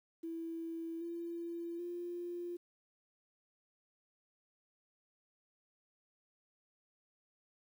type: tone with pitch steps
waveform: sine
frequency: 330 / 339.3 / 348.8 Hz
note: E4 / F4 / F4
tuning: +2 / -50 / -2 cents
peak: -39 dBFS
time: 0.23-2.57 s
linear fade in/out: 10 ms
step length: 780 ms
effects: 11-bit